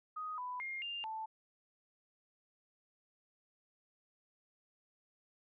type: tone with pitch steps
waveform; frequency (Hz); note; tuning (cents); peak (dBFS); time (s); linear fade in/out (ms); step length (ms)
sine; 1249 / 995 / 2125 / 2799 / 880; D#6 / B5 / C7 / F7 / A5; +6 / +13 / +26 / +3 / 0; -39; 0.16-1.26; 10; 220
effects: none